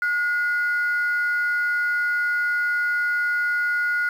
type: tone pair together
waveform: sine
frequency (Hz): 1442 / 2038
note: F#6 / C7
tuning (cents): -45 / -46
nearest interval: tritone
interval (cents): 599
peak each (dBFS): -19 / -30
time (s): 0.02-4.09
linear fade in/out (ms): 2
effects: tanh soft clip ceiling -15 dBFS + 8-bit